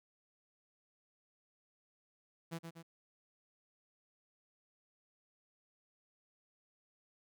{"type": "tone with echo", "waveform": "sawtooth", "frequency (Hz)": 166.1, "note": "E3", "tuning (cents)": 13, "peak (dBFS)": -36, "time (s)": [2.51, 2.59], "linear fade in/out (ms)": 20, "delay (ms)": 120, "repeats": 2, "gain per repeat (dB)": -5, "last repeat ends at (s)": 2.83, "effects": []}